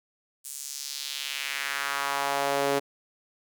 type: tone with high-pass filter sweep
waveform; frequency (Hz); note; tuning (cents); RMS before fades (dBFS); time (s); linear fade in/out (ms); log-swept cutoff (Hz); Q
sawtooth; 140; C#3; +18; -30; 0.44-2.8; 20; 8700 to 410; 1.8
effects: none

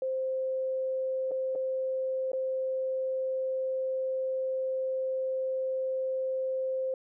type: tone with dropouts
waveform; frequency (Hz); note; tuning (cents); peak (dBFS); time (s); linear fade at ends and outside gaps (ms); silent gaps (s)
sine; 523.3; C5; 0; -28; 0.02-6.94; 2; 1.311-1.316 / 1.552-1.557 / 2.318-2.332
effects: none

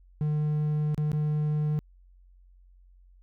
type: tone with dropouts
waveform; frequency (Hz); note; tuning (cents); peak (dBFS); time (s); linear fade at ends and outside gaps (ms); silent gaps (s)
triangle; 150.9; D3; +47; -22; 0.21-1.79; 0; 0.945-0.978 / 1.117-1.131
effects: added 45 Hz sine -53 dBFS peak until 3.22 s

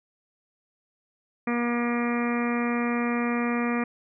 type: harmonic tone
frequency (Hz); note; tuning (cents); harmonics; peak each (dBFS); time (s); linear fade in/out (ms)
238.7; A#3; +41; 1 / 2 / 3 / 4 / 5 / 6 / 7 / 8 / 9 / 10; -25 / -32 / -36 / -39 / -34 / -41 / -41 / -36 / -40 / -37; 1.47-3.84; 5
effects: none

